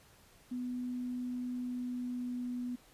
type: tone with pitch glide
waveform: sine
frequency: 248.2 to 246.1 Hz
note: B3 to B3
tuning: +9 to -6 cents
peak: -35 dBFS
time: 0.51-2.76 s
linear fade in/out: 10 ms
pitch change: -15 cents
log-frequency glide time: 1.58-2.6 s
effects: pink hiss -62 dBFS RMS until 2.93 s + resampled to 32000 Hz